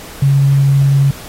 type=tone; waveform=sine; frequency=138.59 Hz; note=C#3; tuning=in tune; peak=-7 dBFS; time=0.22-1.11 s; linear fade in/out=5 ms; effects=pink hiss -33 dBFS RMS until 1.28 s + AAC 48 kbps